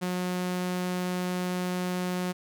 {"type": "tone", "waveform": "sawtooth", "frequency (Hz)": 180.9, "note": "F#3", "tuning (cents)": -39, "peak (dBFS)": -24, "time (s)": [0.01, 2.33], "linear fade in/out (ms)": 20, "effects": []}